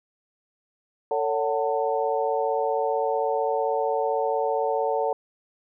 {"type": "harmonic tone with a mistuned harmonic", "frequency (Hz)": 149.1, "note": "D3", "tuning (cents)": 27, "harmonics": [3, 4, 5, 6], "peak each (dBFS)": [-26, -27, -28, -29], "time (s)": [1.11, 5.13], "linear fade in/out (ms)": 2, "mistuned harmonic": 4, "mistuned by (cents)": -100, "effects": []}